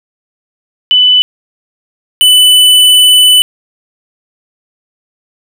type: tone pair in turn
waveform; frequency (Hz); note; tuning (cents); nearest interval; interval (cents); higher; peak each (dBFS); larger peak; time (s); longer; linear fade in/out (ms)
sine / square; 2993 / 2993; F#7 / F#7; +19 / +19; unison; 0; neither; -3; neither; 0.91-1.22 / 2.21-3.42; second; 0
effects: none